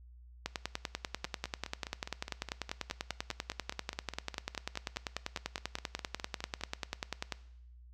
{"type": "two click trains", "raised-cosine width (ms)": 0.2, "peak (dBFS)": [-17, -23], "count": [71, 27], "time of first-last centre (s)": [[0.46, 7.323], [1.25, 6.611]], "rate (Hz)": [10.2, 4.85], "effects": ["noise-tail reverb RT60 0.8 s tail -18 dB re dry", "added 60 Hz sine -52 dBFS peak until 7.93 s"]}